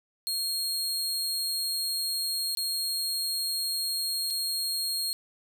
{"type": "tone with dropouts", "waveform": "sawtooth", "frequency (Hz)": 4256, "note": "C8", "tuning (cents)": 29, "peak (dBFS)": -25, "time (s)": [0.27, 5.13], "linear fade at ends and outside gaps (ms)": 0, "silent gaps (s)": [[2.55, 2.572], [4.302, 4.306]], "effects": []}